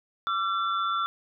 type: tone cluster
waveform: sine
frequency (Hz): 1163 / 1358 / 3504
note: D6 / F6 / A7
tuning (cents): -17 / -49 / -8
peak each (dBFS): -31 / -26 / -35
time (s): 0.27-1.06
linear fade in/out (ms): 0
effects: none